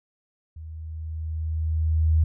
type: tone with level ramp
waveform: sine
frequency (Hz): 79.4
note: D#2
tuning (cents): +36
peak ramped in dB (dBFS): -36 to -15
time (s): 0.56-2.24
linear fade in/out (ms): 5
effects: none